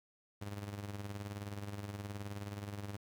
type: tone with tremolo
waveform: sawtooth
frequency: 101.6 Hz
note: G#2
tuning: 38 cents flat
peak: -35 dBFS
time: 0.41-2.97 s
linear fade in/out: 10 ms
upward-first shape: sine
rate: 19 Hz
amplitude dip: 60%
effects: 11-bit